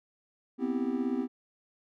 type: chord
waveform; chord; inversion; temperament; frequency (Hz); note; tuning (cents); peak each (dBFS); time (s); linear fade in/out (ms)
triangle; C major seventh; third; just; 245.3 / 261.6 / 327 / 392.4; B3 / C4 / E4 / G4; -12 / 0 / -14 / +2; -31 / -29 / -35 / -35; 0.58-1.28; 50
effects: none